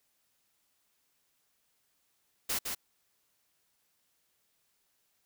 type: noise with echo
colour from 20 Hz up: white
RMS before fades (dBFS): -32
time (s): 2.49-2.59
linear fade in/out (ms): 10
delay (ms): 160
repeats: 1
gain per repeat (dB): -4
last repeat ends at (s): 2.75
effects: white hiss -75 dBFS RMS until 5.25 s